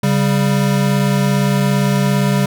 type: tone pair together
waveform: square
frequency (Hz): 138.9 / 196.43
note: C#3 / G3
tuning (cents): +4 / +4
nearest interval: tritone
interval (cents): 600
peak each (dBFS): -16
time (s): 0.03-2.46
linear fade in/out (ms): 5
effects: none